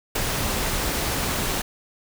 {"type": "noise with ADSR envelope", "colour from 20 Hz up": "pink", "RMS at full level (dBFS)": -22, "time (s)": [0.15, 1.62], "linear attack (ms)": 8, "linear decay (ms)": 6, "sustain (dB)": -3, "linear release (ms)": 7, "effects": []}